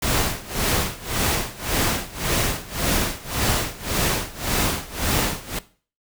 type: noise with tremolo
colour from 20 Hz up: pink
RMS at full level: -20 dBFS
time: 0.02-5.59 s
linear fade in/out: 5 ms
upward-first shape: sine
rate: 1.8 Hz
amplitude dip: 90%
effects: noise-tail reverb RT60 0.4 s tail -17 dB re dry